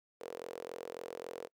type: tone with high-pass filter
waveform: sawtooth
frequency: 43.65 Hz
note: F1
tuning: in tune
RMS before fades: -45 dBFS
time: 0.2-1.48 s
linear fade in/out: 20 ms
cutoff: 470 Hz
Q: 5.6
effects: noise-tail reverb RT60 0.1 s tail -26 dB re dry